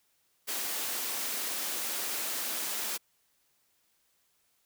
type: high-pass noise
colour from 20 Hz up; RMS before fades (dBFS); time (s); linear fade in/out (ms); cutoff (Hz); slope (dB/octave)
white; -34; 0.47-2.98; 20; 220; 24
effects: white hiss -72 dBFS RMS until 4.65 s